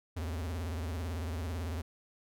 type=tone with vibrato; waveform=square; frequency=82.7 Hz; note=E2; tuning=6 cents sharp; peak=-35 dBFS; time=0.16-1.82 s; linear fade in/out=10 ms; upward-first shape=triangle; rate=18 Hz; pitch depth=230 cents each way; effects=none